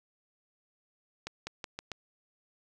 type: accelerating click train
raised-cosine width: 0.2 ms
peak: -20 dBFS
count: 5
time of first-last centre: 1.27-1.917 s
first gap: 200 ms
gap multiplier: 0.86
effects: none